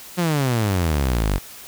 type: exponential sweep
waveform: sawtooth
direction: down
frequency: 182.4 to 45.15 Hz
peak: -14 dBFS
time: 0.17-1.39 s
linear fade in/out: 20 ms
effects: white hiss -40 dBFS RMS until 1.67 s